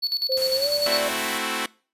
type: tone with tremolo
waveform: triangle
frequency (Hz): 4435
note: C#8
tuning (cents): 0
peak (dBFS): -19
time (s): 0.02-1.02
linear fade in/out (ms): 20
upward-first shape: square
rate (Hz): 10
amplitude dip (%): 70
type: tone with pitch glide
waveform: sine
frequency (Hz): 523.3 to 584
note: C5 to D5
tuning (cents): 0 to -10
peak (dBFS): -23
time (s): 0.29-1.09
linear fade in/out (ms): 10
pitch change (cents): +190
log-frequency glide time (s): 0.55-0.69
type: noise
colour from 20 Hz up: white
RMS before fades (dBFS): -34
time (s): 0.37-1.38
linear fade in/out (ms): 2
type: chord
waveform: 5% pulse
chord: F# half-diminished seventh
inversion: first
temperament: equal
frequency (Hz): 220 / 261.6 / 329.6 / 370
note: A3 / C4 / E4 / F#4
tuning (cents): 0 / 0 / 0 / 0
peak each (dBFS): -19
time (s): 0.86-1.66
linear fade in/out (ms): 2
effects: noise-tail reverb RT60 0.4 s tail -23 dB re dry + resampled to 32000 Hz